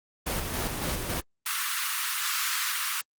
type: noise with tremolo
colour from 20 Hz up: pink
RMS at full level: -29 dBFS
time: 0.26-1.21 s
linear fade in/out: 10 ms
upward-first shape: square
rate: 3.6 Hz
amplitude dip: 35%
type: high-pass noise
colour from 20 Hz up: pink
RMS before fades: -29 dBFS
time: 1.46-3.01 s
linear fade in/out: 2 ms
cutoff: 1100 Hz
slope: 48 dB/octave
effects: Opus 24 kbps